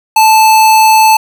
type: tone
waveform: square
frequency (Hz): 875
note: A5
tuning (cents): -10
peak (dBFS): -4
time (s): 0.16-1.17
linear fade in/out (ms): 5
effects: 7-bit